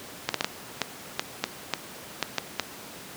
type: clicks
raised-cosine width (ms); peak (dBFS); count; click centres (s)
0.2; -6; 11; 0.29 / 0.343 / 0.409 / 0.445 / 0.817 / 1.195 / 1.44 / 1.737 / 2.227 / 2.383 / 2.597
effects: pink hiss -42 dBFS RMS until 3.16 s + high-pass 150 Hz 12 dB/octave